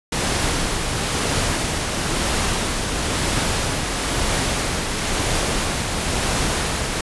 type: noise with tremolo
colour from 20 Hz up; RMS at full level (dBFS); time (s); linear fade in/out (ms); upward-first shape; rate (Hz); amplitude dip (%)
pink; -20; 0.12-7.01; 5; triangle; 1; 35
effects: resampled to 24000 Hz